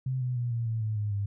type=tone with pitch steps; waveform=sine; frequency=130.1 / 125.45 / 120.97 / 116.64 / 112.48 / 108.46 / 104.58 / 100.84 Hz; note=C3 / B2 / B2 / A#2 / A2 / A2 / G#2 / G2; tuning=-9 / +28 / -35 / +1 / +39 / -24 / +13 / +49 cents; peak=-27 dBFS; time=0.06-1.26 s; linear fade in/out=5 ms; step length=150 ms; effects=none